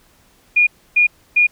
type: tone bursts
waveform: sine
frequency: 2434 Hz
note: D#7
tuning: 39 cents flat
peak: -9 dBFS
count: 3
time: 0.56-1.47 s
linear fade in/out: 10 ms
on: 110 ms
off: 290 ms
effects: pink hiss -54 dBFS RMS until 1.51 s